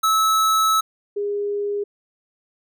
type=tone pair in turn; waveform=square / sine; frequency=1300 / 408.5 Hz; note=E6 / G#4; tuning=-24 / -29 cents; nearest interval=octave + minor sixth; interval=2005 cents; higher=first; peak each=-16 / -21 dBFS; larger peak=first; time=0.03-0.81 / 1.16-1.84 s; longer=first; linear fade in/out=10 ms; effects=none